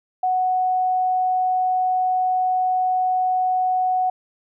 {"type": "tone", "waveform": "sine", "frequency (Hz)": 740, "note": "F#5", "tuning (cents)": 0, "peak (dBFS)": -17, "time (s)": [0.23, 4.1], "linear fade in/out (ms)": 5, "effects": []}